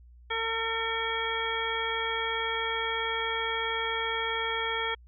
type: harmonic tone with a mistuned harmonic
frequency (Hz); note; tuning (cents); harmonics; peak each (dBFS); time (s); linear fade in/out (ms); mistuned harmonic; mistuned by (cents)
452.3; A4; +48; 1 / 2 / 3 / 4 / 5 / 7; -35 / -35 / -35 / -35 / -35 / -35; 0.3-4.95; 10; 7; +63
effects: added 60 Hz sine -50 dBFS peak until 5.07 s